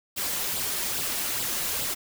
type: noise with flanger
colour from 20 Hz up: white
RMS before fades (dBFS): -29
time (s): 0.16-1.95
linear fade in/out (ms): 20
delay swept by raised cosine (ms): 0.23 to 5.73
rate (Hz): 2.4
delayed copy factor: +0.6
effects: none